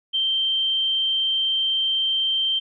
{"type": "tone", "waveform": "sine", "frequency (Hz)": 3136, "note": "G7", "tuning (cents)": 0, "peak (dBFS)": -19, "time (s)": [0.13, 2.6], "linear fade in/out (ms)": 20, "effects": []}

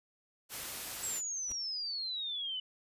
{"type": "noise", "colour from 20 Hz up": "white", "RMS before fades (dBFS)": -41, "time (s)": [0.49, 1.22], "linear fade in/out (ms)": 50}
{"type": "exponential sweep", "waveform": "sine", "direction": "down", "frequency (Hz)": [7780, 2972], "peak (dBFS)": -35, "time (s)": [1.03, 2.6], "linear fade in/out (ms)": 5}
{"type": "noise with exponential growth", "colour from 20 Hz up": "pink", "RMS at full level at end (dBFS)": -45, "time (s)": [1.44, 1.52], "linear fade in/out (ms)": 1, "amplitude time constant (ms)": 17}
{"effects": ["resampled to 32000 Hz"]}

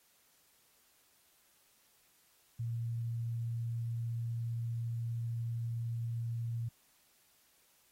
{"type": "tone", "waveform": "sine", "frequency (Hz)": 116.54, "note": "A#2", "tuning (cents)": 0, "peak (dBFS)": -34, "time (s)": [2.59, 6.69], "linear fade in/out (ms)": 10, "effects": ["white hiss -69 dBFS RMS until 7.91 s", "AAC 48 kbps"]}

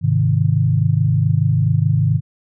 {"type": "chord", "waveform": "sine", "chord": "Ab major", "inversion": "none", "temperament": "equal", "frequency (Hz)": [103.83, 130.81, 155.56], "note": ["Ab2", "C3", "Eb3"], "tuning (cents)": [0, 0, 0], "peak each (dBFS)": -17, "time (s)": [0.01, 2.21], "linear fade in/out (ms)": 50, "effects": []}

